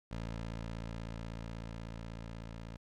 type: tone with level ramp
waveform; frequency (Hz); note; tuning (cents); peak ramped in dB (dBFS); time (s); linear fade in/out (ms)
15% pulse; 56.3; A1; +40; -32 to -38; 0.11-2.77; 5
effects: low-pass 6000 Hz 12 dB/octave + 12-bit